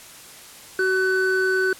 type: tone pair together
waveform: triangle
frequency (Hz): 376.6 / 1505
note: F#4 / F#6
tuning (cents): +31 / +29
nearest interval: 2 octaves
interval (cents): 2398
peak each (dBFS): -19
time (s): 0.79-1.73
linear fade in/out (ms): 2
effects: white hiss -43 dBFS RMS until 1.79 s + low-pass 12000 Hz 12 dB/octave